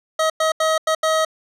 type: tone bursts at uneven times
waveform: 25% pulse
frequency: 635 Hz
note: D#5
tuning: 35 cents sharp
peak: -12 dBFS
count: 5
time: 0.19-0.3 / 0.4-0.52 / 0.6-0.78 / 0.87-0.95 / 1.03-1.25 s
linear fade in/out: 5 ms
effects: low-pass 9000 Hz 12 dB/octave